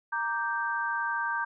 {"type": "chord", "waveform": "sine", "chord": "G minor", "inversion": "first", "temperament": "equal", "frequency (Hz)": [932.3, 1174.7, 1568], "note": ["Bb5", "D6", "G6"], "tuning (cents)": [0, 0, 0], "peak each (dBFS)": [-32, -35, -30], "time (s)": [0.12, 1.45], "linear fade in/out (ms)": 10, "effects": []}